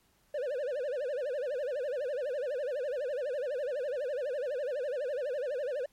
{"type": "tone with vibrato", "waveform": "triangle", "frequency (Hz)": 541, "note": "C#5", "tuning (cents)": -42, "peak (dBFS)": -29, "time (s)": [0.34, 5.86], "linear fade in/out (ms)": 5, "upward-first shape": "sine", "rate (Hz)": 12, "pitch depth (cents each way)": 200, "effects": ["pink hiss -69 dBFS RMS until 5.92 s", "MP3 64 kbps"]}